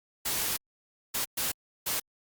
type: noise bursts at uneven times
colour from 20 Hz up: white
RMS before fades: -30 dBFS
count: 4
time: 0.25-0.57 / 1.14-1.25 / 1.37-1.52 / 1.86-2 s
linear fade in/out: 10 ms
effects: Opus 48 kbps